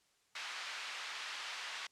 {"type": "band-pass noise", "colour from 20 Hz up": "white", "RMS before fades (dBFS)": -44, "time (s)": [0.35, 1.87], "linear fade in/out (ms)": 5, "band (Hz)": [1100, 3300], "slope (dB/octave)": 12, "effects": ["white hiss -73 dBFS RMS until 1.91 s", "low-pass 8000 Hz 12 dB/octave"]}